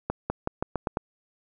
accelerating click train, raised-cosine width 1 ms, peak -12 dBFS, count 7, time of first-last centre 0.1-0.971 s, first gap 200 ms, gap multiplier 0.87, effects none

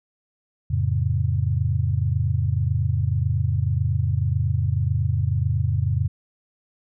sine chord, F augmented, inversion none, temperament just, 87.31 / 109.13 / 136.42 Hz, F2 / A2 / C#3, 0 / -14 / -27 cents, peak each -23 / -23 / -24 dBFS, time 0.7-6.08 s, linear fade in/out 10 ms, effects none

